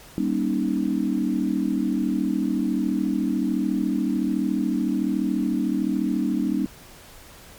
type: chord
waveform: sine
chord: Eb dominant seventh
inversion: first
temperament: equal with one note detuned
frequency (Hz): 196 / 237.3 / 277.2 / 311.1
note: G3 / Bb3 / Db4 / Eb4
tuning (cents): 0 / +31 / 0 / 0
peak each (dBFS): -26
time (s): 0.18-6.66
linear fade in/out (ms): 0
effects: pink hiss -46 dBFS RMS until 7.58 s + MP3 96 kbps